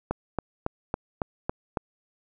click train, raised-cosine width 1 ms, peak -12 dBFS, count 7, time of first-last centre 0.11-1.772 s, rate 3.61 Hz, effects none

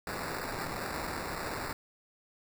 violet noise with sample-and-hold, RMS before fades -37 dBFS, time 0.07-1.73 s, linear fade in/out 2 ms, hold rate 3150 Hz, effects none

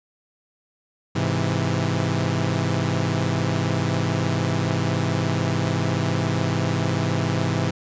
sawtooth chord, Ab augmented, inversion none, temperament equal, 103.83 / 130.81 / 164.81 Hz, Ab2 / C3 / E3, 0 / 0 / 0 cents, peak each -21 dBFS, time 1.15-7.71 s, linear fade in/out 10 ms, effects resampled to 16000 Hz

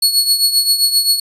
sawtooth tone with tremolo, 4371 Hz, C#8, 25 cents flat, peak -5 dBFS, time 0.02-1.2 s, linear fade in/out 5 ms, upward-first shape triangle, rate 7.6 Hz, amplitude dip 75%, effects resampled to 32000 Hz

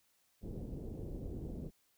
pink low-pass noise, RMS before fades -43 dBFS, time 0.41-1.71 s, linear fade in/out 50 ms, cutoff 450 Hz, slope 24 dB/octave, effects white hiss -74 dBFS RMS until 1.97 s

